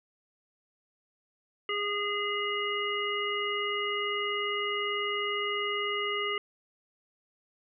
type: harmonic tone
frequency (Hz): 410.7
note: G#4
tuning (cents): -19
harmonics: 1 / 3 / 5 / 7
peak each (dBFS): -34 / -34 / -34 / -34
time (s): 1.69-6.38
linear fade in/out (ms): 2
effects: none